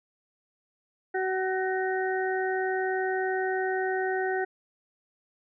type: harmonic tone with a mistuned harmonic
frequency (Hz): 376.7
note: F#4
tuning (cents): +31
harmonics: 1 / 2 / 4 / 5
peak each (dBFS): -28 / -31 / -34 / -35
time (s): 1.14-4.45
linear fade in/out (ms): 10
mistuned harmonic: 5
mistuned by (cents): -23
effects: none